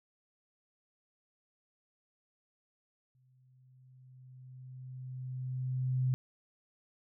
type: tone with exponential growth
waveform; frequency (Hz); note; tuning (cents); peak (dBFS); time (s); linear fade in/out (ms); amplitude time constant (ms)
sine; 128.5; C3; -31; -26; 3.15-6.14; 0; 650
effects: none